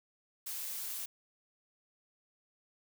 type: noise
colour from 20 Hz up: blue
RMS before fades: -40 dBFS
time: 0.46-1.06 s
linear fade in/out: 10 ms
effects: none